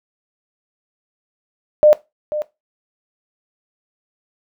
sine tone with echo, 603 Hz, D5, 46 cents sharp, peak -6 dBFS, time 1.83-1.93 s, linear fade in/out 0 ms, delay 490 ms, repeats 1, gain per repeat -13 dB, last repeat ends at 2.42 s, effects noise-tail reverb RT60 0.2 s tail -17 dB re dry

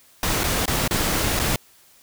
pink noise with dropouts, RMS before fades -22 dBFS, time 0.23-1.56 s, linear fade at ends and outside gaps 2 ms, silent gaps 0.435-0.439 / 0.657-0.678 / 0.878-0.909 / 1.393-1.397 s, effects white hiss -54 dBFS RMS until 2.02 s

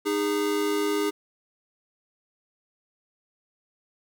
square tone pair together, 308.2 / 408.9 Hz, D#4 / G#4, -16 / -27 cents, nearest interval perfect fourth, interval 489 cents, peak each -28 / -26 dBFS, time 0.05-1.11 s, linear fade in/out 20 ms, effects none

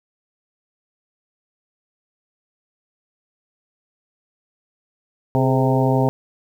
harmonic tone with a mistuned harmonic, 130.8 Hz, C3, in tune, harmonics 1 / 2 / 3 / 4 / 5 / 6 / 7, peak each -18 / -21 / -23 / -24 / -25 / -26 / -26 dBFS, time 5.35-6.09 s, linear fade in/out 0 ms, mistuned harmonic 3, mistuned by +77 cents, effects 8-bit

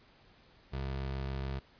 25% pulse tone, 67.1 Hz, C2, 44 cents sharp, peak -31 dBFS, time 0.72-1.6 s, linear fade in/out 20 ms, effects pink hiss -62 dBFS RMS until 1.79 s + resampled to 11025 Hz

